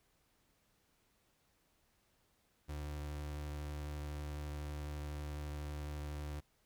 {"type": "tone", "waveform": "35% pulse", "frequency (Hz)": 74, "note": "D2", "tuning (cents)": 14, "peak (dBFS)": -39, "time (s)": [2.68, 6.41], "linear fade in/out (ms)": 20, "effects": ["pink hiss -75 dBFS RMS until 6.65 s"]}